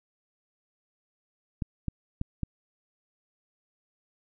clicks, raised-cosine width 5 ms, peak -17 dBFS, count 4, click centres 1.622 / 1.883 / 2.214 / 2.433 s, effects none

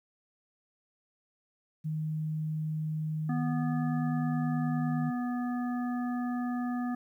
sine tone, 155.56 Hz, D#3, in tune, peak -30 dBFS, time 1.84-5.11 s, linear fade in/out 20 ms
harmonic tone, 245.3 Hz, B3, 12 cents flat, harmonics 1 / 3 / 5 / 7, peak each -30 / -40 / -44 / -47 dBFS, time 3.29-6.95 s, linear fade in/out 5 ms
effects 11-bit

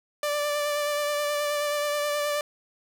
sawtooth tone with vibrato, 587.3 Hz, D5, in tune, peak -21 dBFS, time 0.23-2.41 s, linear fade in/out 2 ms, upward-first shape sine, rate 9.4 Hz, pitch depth 18 cents each way, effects none

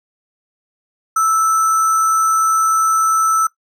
sine tone with sample-and-hold, 1318.5 Hz, E6, in tune, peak -11 dBFS, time 1.16-3.47 s, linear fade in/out 5 ms, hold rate 7350 Hz, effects noise-tail reverb RT60 0.1 s tail -17 dB re dry + low-pass 12000 Hz 12 dB/octave

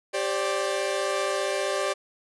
sawtooth chord, G suspended fourth, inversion none, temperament equal with one note detuned, 392 / 532.1 / 587.3 Hz, G4 / C5 / D5, 0 / +29 / 0 cents, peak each -26 / -27 / -24 dBFS, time 0.13-1.94 s, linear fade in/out 20 ms, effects resampled to 24000 Hz

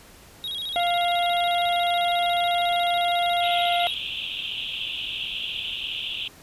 triangle tone with vibrato, 3533 Hz, A7, 6 cents sharp, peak -27 dBFS, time 0.44-3.94 s, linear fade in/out 0 ms, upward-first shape square, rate 14 Hz, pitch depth 120 cents each way
harmonic tone, 698.5 Hz, F5, in tune, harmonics 1 / 2 / 3 / 4, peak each -21 / -34 / -32 / -34 dBFS, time 0.76-3.87 s, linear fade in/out 0 ms
white band-pass noise, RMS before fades -31 dBFS, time 3.42-6.28 s, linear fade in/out 5 ms, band 2600 to 3500 Hz, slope 96 dB/octave
effects pink hiss -49 dBFS RMS until 6.42 s + resampled to 32000 Hz

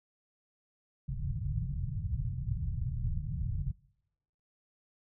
white low-pass noise, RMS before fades -34 dBFS, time 1.08-3.72 s, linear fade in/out 10 ms, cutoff 150 Hz, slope 48 dB/octave, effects noise-tail reverb RT60 0.9 s tail -25 dB re dry

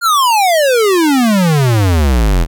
square exponential sweep, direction down, 1442 to 38.89 Hz, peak -9 dBFS, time 0.01-2.47 s, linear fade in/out 50 ms, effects none

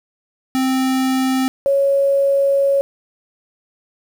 square / sine tone pair in turn, 261.6 / 554.3 Hz, C4 / C#5, 0 / 0 cents, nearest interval octave + minor second, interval 1300 cents, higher second, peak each -16 / -12 dBFS, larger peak second, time 0.55-1.48 / 1.66-2.81 s, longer second, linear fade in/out 0 ms, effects 7-bit

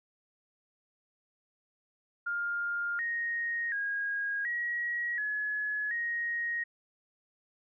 sine tone with pitch steps, 1407 / 1868 / 1637 / 1906 / 1697 / 1877 Hz, F6 / A#6 / G#6 / A#6 / G#6 / A#6, +12 / +3 / -25 / +38 / +37 / +11 cents, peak -30 dBFS, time 2.26-6.64 s, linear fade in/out 10 ms, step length 730 ms, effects none

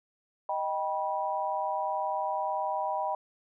sine chord, Eb augmented, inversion none, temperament equal with one note detuned, 622.3 / 784 / 974.2 Hz, Eb5 / G5 / B5, 0 / 0 / -24 cents, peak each -34 / -32 / -32 dBFS, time 0.49-3.15 s, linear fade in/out 2 ms, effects none

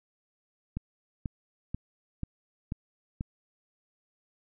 click train, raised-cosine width 5 ms, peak -20 dBFS, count 6, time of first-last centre 0.77-3.209 s, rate 2.05 Hz, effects none

